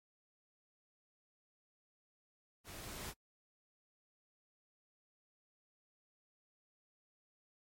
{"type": "noise with level ramp", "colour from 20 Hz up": "pink", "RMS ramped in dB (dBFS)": [-51, -44], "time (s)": [2.64, 3.14], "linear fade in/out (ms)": 50, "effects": ["noise-tail reverb RT60 0.1 s tail -26 dB re dry", "MP3 64 kbps"]}